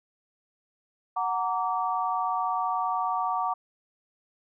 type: chord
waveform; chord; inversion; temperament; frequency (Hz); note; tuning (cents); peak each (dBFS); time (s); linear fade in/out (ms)
sine; Gb augmented; none; just; 740 / 925 / 1156.2; Gb5 / Bb5 / D6; 0 / -14 / -27; -29 / -30 / -29; 1.16-3.54; 10
effects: none